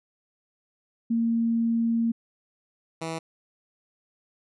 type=tone pair in turn; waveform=sine / 10% pulse; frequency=230.2 / 162.78 Hz; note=A#3 / E3; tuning=-22 / -21 cents; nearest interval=tritone; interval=599 cents; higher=first; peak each=-21 / -22 dBFS; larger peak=first; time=1.1-2.12 / 3.01-3.19 s; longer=first; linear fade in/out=10 ms; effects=resampled to 24000 Hz